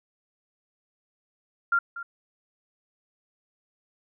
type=tone with echo; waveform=sine; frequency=1391 Hz; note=F6; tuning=7 cents flat; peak=-19 dBFS; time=1.72-1.79 s; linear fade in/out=5 ms; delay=240 ms; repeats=1; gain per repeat=-14 dB; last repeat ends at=2.03 s; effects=none